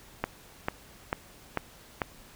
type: click train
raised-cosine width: 0.5 ms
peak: -12 dBFS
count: 5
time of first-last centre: 0.24-2.018 s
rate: 2.25 Hz
effects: pink hiss -53 dBFS RMS until 2.35 s